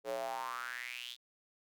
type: tone with high-pass filter sweep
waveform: square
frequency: 61 Hz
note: B1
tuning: 21 cents flat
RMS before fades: -41 dBFS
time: 0.04-1.17 s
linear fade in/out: 50 ms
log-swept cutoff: 470 to 3700 Hz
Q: 6.2
effects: none